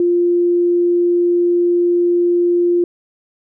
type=tone; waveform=sine; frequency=349.2 Hz; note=F4; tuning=in tune; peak=-11 dBFS; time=0-2.84 s; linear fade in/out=2 ms; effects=none